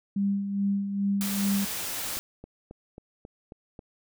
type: tone with tremolo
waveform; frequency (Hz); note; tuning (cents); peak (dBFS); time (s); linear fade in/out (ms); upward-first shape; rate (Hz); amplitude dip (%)
sine; 199.2; G3; +28; -22; 0.16-1.65; 5; sine; 2.4; 55
type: noise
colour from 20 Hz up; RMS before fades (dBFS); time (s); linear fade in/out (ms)
white; -33; 1.21-2.19; 0
type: click train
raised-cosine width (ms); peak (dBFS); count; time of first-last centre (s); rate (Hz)
2; -29; 7; 2.17-3.792; 3.7
effects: none